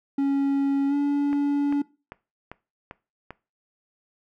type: tone with pitch glide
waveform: triangle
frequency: 277.2 to 285.8 Hz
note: C#4 to D4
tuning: 0 to -47 cents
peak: -18 dBFS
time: 0.18-1.82 s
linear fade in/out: 5 ms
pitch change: +53 cents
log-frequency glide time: 0.88-0.94 s
type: click train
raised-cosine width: 0.5 ms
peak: -22 dBFS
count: 6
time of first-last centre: 1.33-3.306 s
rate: 2.53 Hz
effects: noise-tail reverb RT60 0.3 s tail -20 dB re dry